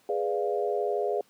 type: chord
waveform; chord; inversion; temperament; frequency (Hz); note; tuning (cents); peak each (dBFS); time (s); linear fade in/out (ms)
sine; G# diminished seventh; none; equal; 415.3 / 493.9 / 587.3 / 698.5; G#4 / B4 / D5 / F5; 0 / 0 / 0 / 0; -28 / -32 / -33 / -32; 0.09-1.21; 2
effects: pink hiss -63 dBFS RMS until 1.29 s + high-pass 200 Hz 12 dB/octave